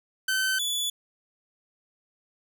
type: tone pair in turn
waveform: sawtooth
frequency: 1534 / 3444 Hz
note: G6 / A7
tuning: -38 / -38 cents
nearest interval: octave + major second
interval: 1400 cents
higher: second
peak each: -20 / -23 dBFS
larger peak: first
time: 0.28-0.59 / 0.59-0.9 s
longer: neither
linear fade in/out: 5 ms
effects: none